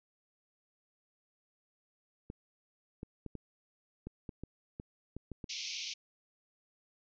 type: clicks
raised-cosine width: 3 ms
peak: -29 dBFS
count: 11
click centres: 2.301 / 3.031 / 3.263 / 3.353 / 4.07 / 4.292 / 4.436 / 4.799 / 5.166 / 5.317 / 5.442 s
type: band-pass noise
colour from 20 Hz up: white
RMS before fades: -41 dBFS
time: 5.49-5.94 s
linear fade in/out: 10 ms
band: 2200 to 6200 Hz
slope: 96 dB/octave
effects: none